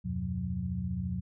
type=tone cluster; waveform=sine; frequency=78.5 / 93.2 / 125.4 / 181.5 Hz; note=D#2 / F#2 / B2 / F#3; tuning=+16 / +13 / +27 / -33 cents; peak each=-38 / -37 / -38 / -34 dBFS; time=0.04-1.21 s; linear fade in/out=20 ms; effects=none